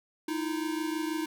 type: tone pair together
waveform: square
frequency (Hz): 311.7 / 337.9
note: D#4 / E4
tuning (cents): +3 / +43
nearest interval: minor second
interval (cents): 140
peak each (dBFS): -32 / -36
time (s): 0.28-1.26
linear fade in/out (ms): 5
effects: none